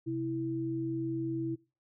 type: tone pair together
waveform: sine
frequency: 130.81 / 328.6 Hz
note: C3 / E4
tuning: 0 / -5 cents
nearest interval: octave + major third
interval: 1595 cents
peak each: -37 / -32 dBFS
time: 0.06-1.56 s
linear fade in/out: 20 ms
effects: noise-tail reverb RT60 0.3 s tail -21 dB re dry